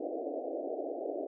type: band-pass noise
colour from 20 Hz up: white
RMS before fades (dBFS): -37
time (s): 0-1.27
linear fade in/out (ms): 10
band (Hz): 270 to 710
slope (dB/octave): 96
effects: none